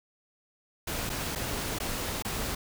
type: noise with dropouts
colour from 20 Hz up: pink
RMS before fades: -33 dBFS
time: 0.87-2.55 s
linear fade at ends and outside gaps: 5 ms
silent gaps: 1.095-1.099 / 1.352-1.357 / 1.787-1.8 / 2.224-2.248 s
effects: none